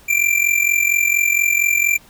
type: tone with amplitude modulation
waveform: square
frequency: 2362 Hz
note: D7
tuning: 9 cents sharp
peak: -11 dBFS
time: 0.08-1.98 s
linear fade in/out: 20 ms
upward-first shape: sine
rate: 44.3 Hz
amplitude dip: 80%
effects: pink hiss -48 dBFS RMS until 2.09 s